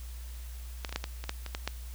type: clicks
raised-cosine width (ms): 0.2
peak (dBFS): -16 / -24 / -19 / -13 / -17 / -22 / -14 / -22 / -16 / -13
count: 10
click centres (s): 0.848 / 0.893 / 0.926 / 0.96 / 1.041 / 1.24 / 1.294 / 1.463 / 1.549 / 1.676
effects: added 60 Hz sine -39 dBFS peak until 1.94 s + white hiss -53 dBFS RMS until 1.94 s

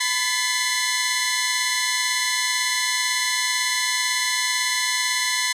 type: tone cluster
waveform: 15% pulse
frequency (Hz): 1006 / 1730 / 1994 / 2120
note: B5 / A6 / B6 / C7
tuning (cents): +32 / -30 / +16 / +22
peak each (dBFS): -20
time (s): 0-5.53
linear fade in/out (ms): 10
effects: resampled to 32000 Hz

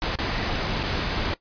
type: noise with dropouts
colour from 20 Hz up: pink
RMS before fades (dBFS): -26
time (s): 0.02-1.34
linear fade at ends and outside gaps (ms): 1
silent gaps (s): 0.156-0.187 / 0.831-0.835
effects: noise-tail reverb RT60 0.1 s tail -17 dB re dry + resampled to 11025 Hz

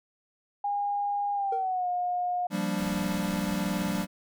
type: tone with pitch glide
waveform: sine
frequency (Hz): 813 to 716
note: G#5 to F5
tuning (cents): -37 to +43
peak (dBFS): -26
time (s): 0.64-2.47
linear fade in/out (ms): 5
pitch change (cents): -220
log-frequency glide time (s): 1.34-1.88
type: tone with exponential decay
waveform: triangle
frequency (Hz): 466.2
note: A#4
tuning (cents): 0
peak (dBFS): -27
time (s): 1.52-1.75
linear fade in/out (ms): 5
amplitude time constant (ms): 48
type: chord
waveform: square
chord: G minor seventh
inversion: third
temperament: equal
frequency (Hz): 174.61 / 196 / 233.1 / 293.7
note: F3 / G3 / Bb3 / D4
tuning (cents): 0 / 0 / 0 / 0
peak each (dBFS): -34 / -31 / -37 / -36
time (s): 2.5-4.07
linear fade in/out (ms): 50
type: noise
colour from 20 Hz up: pink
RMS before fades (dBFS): -42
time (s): 2.78-4.05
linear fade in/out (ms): 5
effects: none

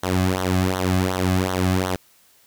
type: tone with flanger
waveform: sawtooth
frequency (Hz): 92.6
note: F#2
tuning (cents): +2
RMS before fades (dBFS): -21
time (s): 0.03-1.96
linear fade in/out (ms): 5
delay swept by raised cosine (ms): 0.4 to 2.2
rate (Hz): 2.7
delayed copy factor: -0.8
effects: white hiss -56 dBFS RMS until 2.46 s

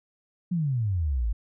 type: exponential sweep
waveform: sine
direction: down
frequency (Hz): 185 to 50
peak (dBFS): -23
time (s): 0.51-1.33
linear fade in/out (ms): 10
effects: none

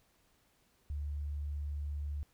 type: tone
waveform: sine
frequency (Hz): 72.9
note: D2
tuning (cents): -12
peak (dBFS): -35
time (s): 0.9-2.23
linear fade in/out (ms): 0
effects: pink hiss -71 dBFS RMS until 2.33 s

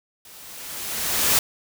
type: noise with level ramp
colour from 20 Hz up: white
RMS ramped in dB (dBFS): -46 to -17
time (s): 0.25-1.39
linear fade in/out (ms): 2
effects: none

